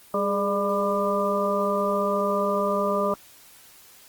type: harmonic tone with a mistuned harmonic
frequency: 199.4 Hz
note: G3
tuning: 30 cents sharp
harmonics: 1 / 2 / 3 / 5 / 6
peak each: -29 / -28 / -25 / -31 / -27 dBFS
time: 0.14-3.14 s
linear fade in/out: 2 ms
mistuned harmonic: 2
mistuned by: +60 cents
effects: white hiss -51 dBFS RMS until 4.08 s + Opus 24 kbps